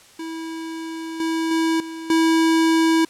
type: tone with level steps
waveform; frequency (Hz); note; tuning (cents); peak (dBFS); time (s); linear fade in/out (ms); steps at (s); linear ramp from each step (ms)
square; 325.4; E4; -22; -29 / -21 / -18 / -31 / -15; 0.19-3.05; 5; 1.2 / 1.51 / 1.8 / 2.1; 2
effects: white hiss -49 dBFS RMS until 3.09 s + low-pass 9000 Hz 12 dB/octave